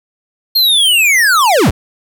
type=linear sweep; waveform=square; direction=down; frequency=4287 to 34.8 Hz; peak=-8 dBFS; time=0.55-1.71 s; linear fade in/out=10 ms; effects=none